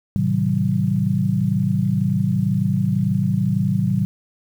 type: chord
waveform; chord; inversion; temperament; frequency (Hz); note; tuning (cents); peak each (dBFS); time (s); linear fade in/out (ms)
sine; A diminished seventh; none; just; 110 / 132 / 158.4 / 190.08; A2 / C3 / Eb3 / Gb3; 0 / +16 / +31 / +47; -23 / -23 / -23 / -20; 0.16-4.05; 0
effects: 8-bit